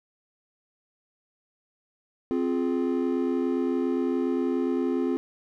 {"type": "chord", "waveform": "triangle", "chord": "F minor", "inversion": "second", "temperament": "just", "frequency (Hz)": [261.9, 349.2, 419.1], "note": ["C4", "F4", "Ab4"], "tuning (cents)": [2, 0, 16], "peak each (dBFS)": [-24, -26, -29], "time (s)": [2.31, 5.17], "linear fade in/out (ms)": 0, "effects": []}